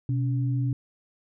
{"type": "tone pair together", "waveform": "sine", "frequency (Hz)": [126.02, 282.9], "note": ["B2", "C#4"], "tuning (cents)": [35, 35], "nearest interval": "octave + major second", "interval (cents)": 1400, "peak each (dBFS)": [-23, -33], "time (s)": [0.09, 0.73], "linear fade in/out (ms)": 2, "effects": []}